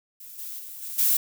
violet noise with level steps, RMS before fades -43 / -36 / -40 / -35 / -21 dBFS, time 0.2-1.17 s, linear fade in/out 5 ms, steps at 0.38 / 0.59 / 0.82 / 0.98 s, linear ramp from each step 10 ms, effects none

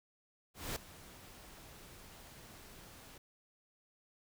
pink noise with ADSR envelope, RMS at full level -38 dBFS, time 0.54-3.18 s, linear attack 220 ms, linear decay 5 ms, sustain -17 dB, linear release 5 ms, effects none

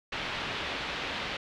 white low-pass noise, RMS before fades -35 dBFS, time 0.12-1.37 s, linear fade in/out 5 ms, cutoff 3500 Hz, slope 24 dB/octave, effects none

